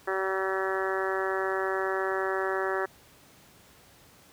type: harmonic tone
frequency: 190.9 Hz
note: G3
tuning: 46 cents flat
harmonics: 2 / 3 / 4 / 5 / 6 / 7 / 8 / 9 / 10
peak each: -30 / -35 / -36 / -38 / -38 / -36 / -39 / -35 / -41 dBFS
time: 0.07-2.86 s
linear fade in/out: 10 ms
effects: pink hiss -56 dBFS RMS until 4.32 s + high-pass 60 Hz 12 dB/octave